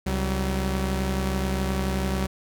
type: tone pair together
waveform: sawtooth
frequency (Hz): 67.18 / 190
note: C2 / F#3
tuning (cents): +46 / +46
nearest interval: octave + tritone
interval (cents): 1800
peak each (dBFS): -22 / -23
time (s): 0.06-2.27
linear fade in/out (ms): 10
effects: none